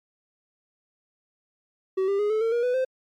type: tone with pitch steps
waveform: triangle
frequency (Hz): 380 / 397.3 / 415.4 / 434.2 / 454 / 474.6 / 496.2 / 518.8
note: F#4 / G4 / G#4 / A4 / A#4 / A#4 / B4 / C5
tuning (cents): +46 / +23 / 0 / -23 / -46 / +31 / +8 / -15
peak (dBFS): -19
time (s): 1.97-2.85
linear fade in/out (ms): 10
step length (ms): 110
effects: MP3 96 kbps